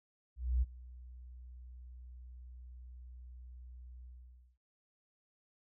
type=tone with ADSR envelope; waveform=sine; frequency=61.74 Hz; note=B1; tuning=in tune; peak=-26 dBFS; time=0.36-4.58 s; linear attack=260 ms; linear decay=28 ms; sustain=-22 dB; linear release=530 ms; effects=none